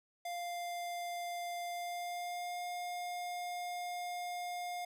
square tone with pitch glide, 698.5 to 709.9 Hz, F5 to F5, 0 to +28 cents, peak -39 dBFS, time 0.25-4.85 s, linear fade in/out 5 ms, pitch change +28 cents, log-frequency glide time 1.65-2.64 s, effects none

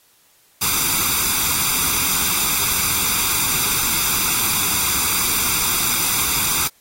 white noise with comb filter, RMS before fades -19 dBFS, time 0.61-6.68 s, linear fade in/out 10 ms, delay 0.83 ms, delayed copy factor +0.75, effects white hiss -56 dBFS RMS until 6.8 s + AAC 48 kbps

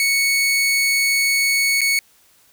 sawtooth tone with dropouts, 2217 Hz, C#7, in tune, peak -12 dBFS, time 0-1.99 s, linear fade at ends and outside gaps 1 ms, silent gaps 1.808-1.815 s, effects white hiss -55 dBFS RMS until 2.52 s

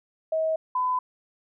sine tone pair in turn, 638 / 1006.9 Hz, D#5 / B5, +43 / +33 cents, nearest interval minor sixth, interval 790 cents, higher second, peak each -22 dBFS, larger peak neither, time 0.32-0.56 / 0.75-0.99 s, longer neither, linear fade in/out 5 ms, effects none

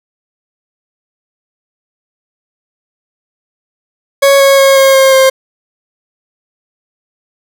40% pulse tone with pitch steps, 554.4 / 549.3 / 544.2 / 539.2 / 534.3 / 529.4 Hz, C#5 / C#5 / C#5 / C#5 / C5 / C5, 0 / -16 / -32 / -48 / +36 / +20 cents, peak -3 dBFS, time 4.22-5.3 s, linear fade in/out 10 ms, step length 180 ms, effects none

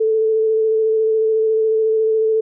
sine tone with vibrato, 440 Hz, A4, in tune, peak -13 dBFS, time 0-2.41 s, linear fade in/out 10 ms, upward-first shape square, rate 14 Hz, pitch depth 12 cents each way, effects none

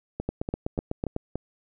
two click trains, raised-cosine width 2 ms, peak -14 / -16 dBFS, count 8 / 5, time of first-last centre 0.29-1.164 / 0.2-1.356 s, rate 8.01 / 3.46 Hz, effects none

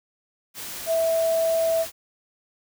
sine tone in noise, 656 Hz, E5, 9 cents flat, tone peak -19 dBFS, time 0.86-1.86 s, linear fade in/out 50 ms, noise white, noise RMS -35 dBFS, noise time 0.54-1.92 s, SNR +13 dB, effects none

